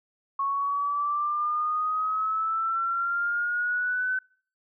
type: exponential sweep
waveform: sine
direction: up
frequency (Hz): 1100 to 1520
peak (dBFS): -24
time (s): 0.39-4.19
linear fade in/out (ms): 5
effects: noise-tail reverb RT60 0.5 s tail -26 dB re dry